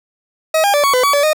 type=tone with pitch steps; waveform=40% pulse; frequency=635 / 807 / 582 / 1117 / 504 / 1135 / 574 / 617 Hz; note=D#5 / G#5 / D5 / C#6 / B4 / C#6 / D5 / D#5; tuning=+35 / -50 / -16 / +13 / +35 / +41 / -40 / -15 cents; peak=-10 dBFS; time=0.54-1.332 s; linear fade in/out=5 ms; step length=99 ms; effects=none